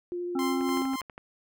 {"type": "tone with vibrato", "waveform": "sine", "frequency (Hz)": 352.4, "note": "F4", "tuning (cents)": 16, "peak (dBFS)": -30, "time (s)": [0.12, 0.82], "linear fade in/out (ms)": 0, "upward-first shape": "sine", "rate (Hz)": 13, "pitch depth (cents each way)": 9}
{"type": "harmonic tone", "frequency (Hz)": 267.5, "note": "C4", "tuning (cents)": 38, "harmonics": [1, 3, 5], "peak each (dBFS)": [-27, -37, -41], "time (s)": [0.35, 0.96], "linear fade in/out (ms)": 5}
{"type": "tone with tremolo", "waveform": "sawtooth", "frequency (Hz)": 1046.5, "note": "C6", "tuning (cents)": 0, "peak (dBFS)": -27, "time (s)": [0.39, 1.01], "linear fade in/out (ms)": 0, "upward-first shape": "sine", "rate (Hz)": 3.5, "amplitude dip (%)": 65}
{"type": "click train", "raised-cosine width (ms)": 0.5, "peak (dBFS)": -27, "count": 8, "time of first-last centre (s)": [0.61, 1.179], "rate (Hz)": 12.3}
{"effects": []}